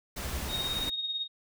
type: noise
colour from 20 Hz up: pink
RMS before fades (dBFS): -37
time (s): 0.16-0.9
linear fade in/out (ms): 10
type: tone bursts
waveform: triangle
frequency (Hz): 66.6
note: C2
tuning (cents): +31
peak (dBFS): -30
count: 3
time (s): 0.24-0.481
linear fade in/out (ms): 10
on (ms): 63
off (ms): 26
type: tone with tremolo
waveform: sine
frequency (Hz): 3729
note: A#7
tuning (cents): 0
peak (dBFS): -28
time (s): 0.48-1.28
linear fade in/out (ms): 50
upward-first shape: triangle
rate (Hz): 18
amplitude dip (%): 60
effects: none